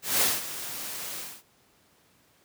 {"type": "noise with ADSR envelope", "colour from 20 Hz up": "white", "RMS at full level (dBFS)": -22, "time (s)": [0.02, 1.43], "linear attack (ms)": 190, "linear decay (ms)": 200, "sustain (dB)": -14, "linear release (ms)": 250, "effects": ["pink hiss -63 dBFS RMS until 2.44 s", "high-pass 100 Hz 12 dB/octave"]}